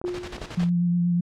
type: clicks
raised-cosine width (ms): 1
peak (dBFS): -24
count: 6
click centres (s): 0.015 / 0.049 / 0.081 / 0.382 / 0.417 / 0.632
type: tone with exponential decay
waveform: sine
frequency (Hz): 356.4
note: F4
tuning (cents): +35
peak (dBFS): -23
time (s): 0.04-0.69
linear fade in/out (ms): 1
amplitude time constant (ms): 140
type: noise with tremolo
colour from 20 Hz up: pink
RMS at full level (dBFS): -35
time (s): 0.05-0.7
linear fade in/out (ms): 50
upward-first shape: square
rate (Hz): 11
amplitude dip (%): 65
type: tone with vibrato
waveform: sine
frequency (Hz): 174.3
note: F3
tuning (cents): -3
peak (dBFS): -19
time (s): 0.57-1.21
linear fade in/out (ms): 10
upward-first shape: sine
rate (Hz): 8.3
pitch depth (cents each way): 17
effects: low-pass 5000 Hz 12 dB/octave